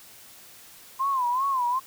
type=tone with vibrato; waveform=sine; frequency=1033 Hz; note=C6; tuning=22 cents flat; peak=-22 dBFS; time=0.99-1.8 s; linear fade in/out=20 ms; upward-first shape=sine; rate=2.6 Hz; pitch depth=130 cents each way; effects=white hiss -49 dBFS RMS until 1.86 s